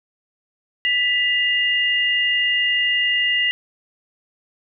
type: tone pair together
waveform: sine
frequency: 1975.5 / 2827 Hz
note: B6 / F7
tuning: 0 / +20 cents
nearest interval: tritone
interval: 620 cents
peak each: -19 dBFS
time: 0.85-3.51 s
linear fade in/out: 0 ms
effects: none